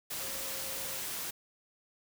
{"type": "tone in noise", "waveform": "sine", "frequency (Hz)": 537, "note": "C5", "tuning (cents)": 45, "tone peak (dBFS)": -49, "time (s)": [0.2, 0.99], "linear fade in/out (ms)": 10, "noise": "white", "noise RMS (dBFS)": -38, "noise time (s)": [0.1, 1.31], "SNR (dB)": -14, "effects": []}